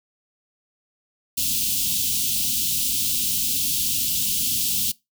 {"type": "band-stop noise", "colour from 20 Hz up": "white", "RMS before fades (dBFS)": -23, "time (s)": [1.37, 4.92], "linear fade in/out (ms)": 10, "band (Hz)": [280, 2800], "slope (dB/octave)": 48, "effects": ["noise-tail reverb RT60 0.2 s tail -22 dB re dry"]}